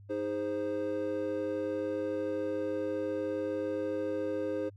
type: chord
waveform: triangle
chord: Ab major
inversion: second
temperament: equal with one note detuned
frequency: 311.1 / 410.5 / 523.3 Hz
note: Eb4 / Ab4 / C5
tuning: 0 / -20 / 0 cents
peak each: -34 / -35 / -32 dBFS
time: 0.09-4.7 s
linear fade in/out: 20 ms
effects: added 100 Hz sine -50 dBFS peak until 4.76 s